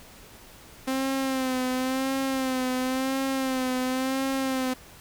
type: tone with vibrato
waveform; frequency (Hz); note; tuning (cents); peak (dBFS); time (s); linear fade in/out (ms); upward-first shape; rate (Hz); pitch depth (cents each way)
sawtooth; 261.6; C4; 0; -21; 0.87-4.74; 10; sine; 0.95; 47
effects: pink hiss -49 dBFS RMS until 5 s